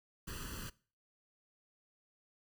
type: noise with comb filter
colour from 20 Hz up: pink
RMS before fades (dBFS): -44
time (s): 0.27-0.7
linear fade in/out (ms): 10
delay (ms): 0.67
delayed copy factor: +0.9
effects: noise-tail reverb RT60 0.4 s tail -21 dB re dry